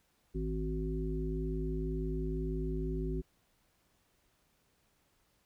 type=harmonic tone with a mistuned harmonic; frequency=53 Hz; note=G#1; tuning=36 cents sharp; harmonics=1 / 3 / 5 / 7; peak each=-35 / -39 / -41 / -39 dBFS; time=0.34-3.22 s; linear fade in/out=20 ms; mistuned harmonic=5; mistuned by=-27 cents; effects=pink hiss -73 dBFS RMS until 5.45 s